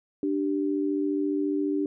sine tone pair together, 294.8 / 389.3 Hz, D4 / G4, +7 / -12 cents, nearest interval perfect fourth, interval 481 cents, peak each -25 / -29 dBFS, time 0.23-1.86 s, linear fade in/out 2 ms, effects none

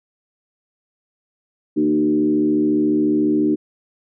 sine tone with frequency modulation, 303.7 Hz, D#4, 42 cents flat, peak -14 dBFS, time 1.76-3.56 s, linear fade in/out 20 ms, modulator 74.2 Hz, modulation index 0.89, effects none

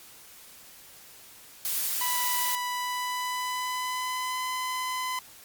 blue noise, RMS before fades -29 dBFS, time 1.65-2.55 s, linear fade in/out 0 ms
sawtooth tone with pitch glide, 987.8 to 1015.6 Hz, B5 to B5, 0 to +48 cents, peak -25 dBFS, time 2.01-5.19 s, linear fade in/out 2 ms, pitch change +48 cents, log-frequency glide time 2.66-4.47 s
effects white hiss -50 dBFS RMS until 5.44 s + MP3 96 kbps

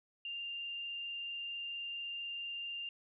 sine tone with frequency modulation, 2794 Hz, F7, in tune, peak -39 dBFS, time 0.25-2.89 s, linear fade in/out 2 ms, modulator 24.4 Hz, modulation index 0.78, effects none

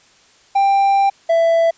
triangle tone pair in turn, 790 / 664.3 Hz, G5 / E5, +13 / +13 cents, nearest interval minor third, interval 300 cents, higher first, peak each -9 dBFS, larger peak neither, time 0.55-1.1 / 1.29-1.71 s, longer first, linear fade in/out 10 ms, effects white hiss -51 dBFS RMS until 1.77 s + resampled to 16000 Hz

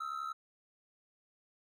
triangle ring-modulated tone, 1309 Hz, E6, 13 cents flat, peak -32 dBFS, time 0-0.33 s, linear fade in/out 10 ms, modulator 35.6 Hz, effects none

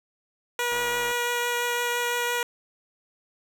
10% pulse tone with vibrato, 481.5 Hz, B4, 44 cents flat, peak -16 dBFS, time 0.59-2.43 s, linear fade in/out 2 ms, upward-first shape triangle, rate 5.9 Hz, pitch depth 9 cents each way
click train, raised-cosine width 0.5 ms, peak -24 dBFS, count 45, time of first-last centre 0.72-1.113 s, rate 112 Hz
effects none

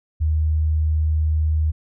sine tone, 77.78 Hz, D#2, in tune, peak -16 dBFS, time 0.2-1.72 s, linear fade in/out 20 ms, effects none

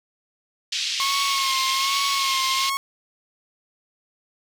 pink band-pass noise, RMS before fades -26 dBFS, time 0.72-2.7 s, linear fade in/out 5 ms, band 2800 to 5600 Hz, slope 24 dB/octave
sawtooth tone with vibrato, 1084 Hz, C#6, 39 cents flat, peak -19 dBFS, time 1-2.77 s, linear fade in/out 0 ms, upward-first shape sine, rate 1.2 Hz, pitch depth 40 cents each way
effects none

